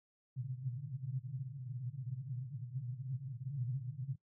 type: band-pass noise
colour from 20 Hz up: pink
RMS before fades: -42 dBFS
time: 0.36-4.16 s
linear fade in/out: 10 ms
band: 120 to 140 Hz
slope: 96 dB/octave
effects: noise-tail reverb RT60 0.1 s tail -20 dB re dry